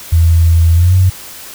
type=tone with pitch glide; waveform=sine; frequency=83.1 to 92.74 Hz; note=E2 to F#2; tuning=+15 to +5 cents; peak=-5 dBFS; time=0.12-1.1 s; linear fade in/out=10 ms; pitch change=+190 cents; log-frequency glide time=0.74-0.94 s; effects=white hiss -31 dBFS RMS until 1.54 s